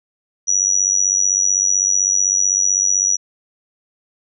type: tone with amplitude modulation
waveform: sine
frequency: 5850 Hz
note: F#8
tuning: 21 cents flat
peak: -9 dBFS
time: 0.47-3.17 s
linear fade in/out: 20 ms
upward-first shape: sine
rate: 95.8 Hz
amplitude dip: 100%
effects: none